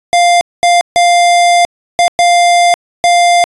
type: tone bursts at uneven times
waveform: square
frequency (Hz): 698.5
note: F5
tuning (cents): 0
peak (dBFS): -6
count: 6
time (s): 0.13-0.41 / 0.63-0.81 / 0.96-1.65 / 1.99-2.08 / 2.19-2.74 / 3.04-3.44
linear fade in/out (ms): 0
effects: resampled to 24000 Hz